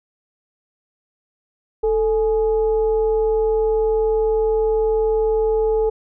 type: tone with frequency modulation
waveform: sine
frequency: 440 Hz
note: A4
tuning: in tune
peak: -15 dBFS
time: 1.83-5.9 s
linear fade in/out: 10 ms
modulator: 399 Hz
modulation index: 0.43
effects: none